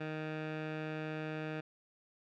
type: tone with low-pass filter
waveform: 15% pulse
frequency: 155.5 Hz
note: D#3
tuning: 1 cent flat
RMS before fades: -40 dBFS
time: 0-1.61 s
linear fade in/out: 10 ms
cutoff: 2400 Hz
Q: 1.6
effects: none